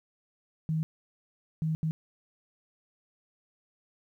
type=tone bursts at uneven times; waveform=sine; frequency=158.5 Hz; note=D#3; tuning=32 cents sharp; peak=-26 dBFS; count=3; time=0.69-0.83 / 1.62-1.75 / 1.83-1.91 s; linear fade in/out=0 ms; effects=11-bit